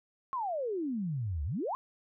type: exponential two-way sweep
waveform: sine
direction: down then up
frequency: 1100 to 68.3 to 1100 Hz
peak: -31 dBFS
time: 0.33-1.75 s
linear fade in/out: 0 ms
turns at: 1.44 s
effects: none